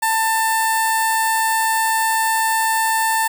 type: tone with notch filter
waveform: 15% pulse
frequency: 892 Hz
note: A5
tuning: 23 cents sharp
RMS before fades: -18 dBFS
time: 0.02-3.28 s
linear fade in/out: 10 ms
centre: 3100 Hz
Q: 0.72
effects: none